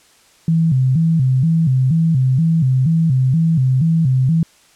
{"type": "tone with vibrato", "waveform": "sine", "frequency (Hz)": 145.9, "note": "D3", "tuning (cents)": -11, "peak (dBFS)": -11, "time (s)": [0.48, 4.43], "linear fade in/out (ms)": 2, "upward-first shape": "square", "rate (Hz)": 2.1, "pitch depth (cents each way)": 200, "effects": ["white hiss -51 dBFS RMS until 4.75 s", "low-pass 9000 Hz 12 dB/octave"]}